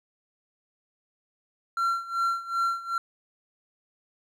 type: tone with tremolo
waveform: triangle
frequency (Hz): 1365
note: F6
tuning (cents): -40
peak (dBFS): -20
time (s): 1.77-2.98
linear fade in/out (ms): 2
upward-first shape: sine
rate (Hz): 2.6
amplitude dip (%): 85
effects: none